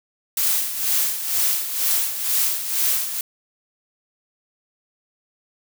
blue noise with tremolo, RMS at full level -19 dBFS, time 0.37-3.21 s, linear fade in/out 2 ms, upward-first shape sine, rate 2.1 Hz, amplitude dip 65%, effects none

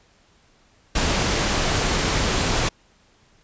pink noise, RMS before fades -21 dBFS, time 0.95-2.69 s, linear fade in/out 5 ms, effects pink hiss -58 dBFS RMS until 3.43 s + resampled to 16000 Hz

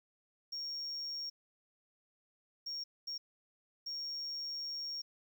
triangle tone bursts at uneven times, 5550 Hz, F8, 12 cents flat, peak -36 dBFS, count 4, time 0.52-1.3 / 2.66-2.84 / 3.07-3.18 / 3.86-5.02 s, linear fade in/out 10 ms, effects tanh soft clip ceiling -34 dBFS + 11-bit

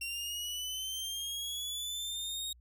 sawtooth linear sweep, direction up, 2740 to 3757 Hz, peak -33 dBFS, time 0.01-2.53 s, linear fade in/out 5 ms, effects added 60 Hz sine -57 dBFS peak until 2.6 s

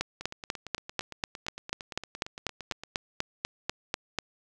two click trains, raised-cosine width 0.2 ms, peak -11 / -22 dBFS, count 18 / 24, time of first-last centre 0.01-4.187 / 0.21-2.836 s, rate 4.07 / 8.76 Hz, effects none

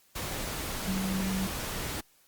sine tone in noise, 190.3 Hz, F#3, 49 cents sharp, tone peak -29 dBFS, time 0.87-1.47 s, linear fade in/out 10 ms, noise pink, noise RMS -35 dBFS, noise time 0.15-2.01 s, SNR +3 dB, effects white hiss -64 dBFS RMS until 2.27 s + Opus 48 kbps

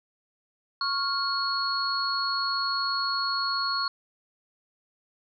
sine tone cluster, 1102 / 1403 / 4339 Hz, C#6 / F6 / C#8, -11 / +8 / -38 cents, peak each -29 / -32 / -28 dBFS, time 0.81-3.88 s, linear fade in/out 2 ms, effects none

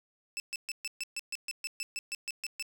20% pulse tone bursts, 2637 Hz, E7, in tune, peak -29 dBFS, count 15, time 0.37-2.625 s, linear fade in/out 0 ms, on 29 ms, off 130 ms, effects none

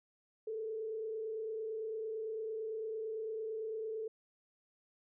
sine tone with frequency modulation, 440 Hz, A4, in tune, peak -37 dBFS, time 0.47-4.08 s, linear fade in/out 5 ms, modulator 28.9 Hz, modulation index 0.47, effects none

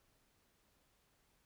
silence, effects pink hiss -75 dBFS RMS until 1.45 s

